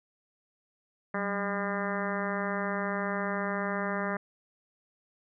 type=harmonic tone with a mistuned harmonic; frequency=201.6 Hz; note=G3; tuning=49 cents sharp; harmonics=1 / 2 / 3 / 4 / 5 / 6 / 7 / 8 / 9 / 10; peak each=-34 / -38 / -36 / -41 / -40 / -38 / -41 / -40 / -39 / -45 dBFS; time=1.14-4.17 s; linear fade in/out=5 ms; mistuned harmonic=1; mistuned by=-83 cents; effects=none